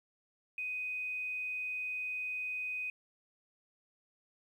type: tone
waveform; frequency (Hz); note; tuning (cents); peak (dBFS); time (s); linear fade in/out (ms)
sine; 2500; D#7; +8; -35; 0.58-2.9; 2
effects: 11-bit